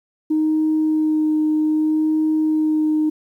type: tone with vibrato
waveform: sine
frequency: 310 Hz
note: D#4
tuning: 6 cents flat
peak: -14 dBFS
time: 0.3-3.1 s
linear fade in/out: 10 ms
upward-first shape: sine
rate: 0.64 Hz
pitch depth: 11 cents each way
effects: tanh soft clip ceiling -11 dBFS + 9-bit